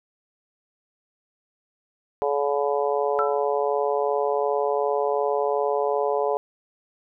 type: harmonic tone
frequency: 142.7 Hz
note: D3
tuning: 49 cents flat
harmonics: 3 / 4 / 5 / 6 / 7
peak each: -24 / -26 / -28 / -30 / -31 dBFS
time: 2.22-6.37 s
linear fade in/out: 0 ms
type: tone with exponential decay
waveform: sine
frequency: 1333 Hz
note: E6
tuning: 19 cents sharp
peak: -19 dBFS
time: 3.19-3.45 s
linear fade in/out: 0 ms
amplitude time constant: 55 ms
effects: none